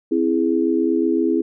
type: chord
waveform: sine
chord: C augmented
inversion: none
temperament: equal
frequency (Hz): 261.6 / 329.6 / 415.3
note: C4 / E4 / G#4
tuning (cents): 0 / 0 / 0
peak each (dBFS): -21 / -18 / -22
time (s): 0.11-1.42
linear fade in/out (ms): 10
effects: none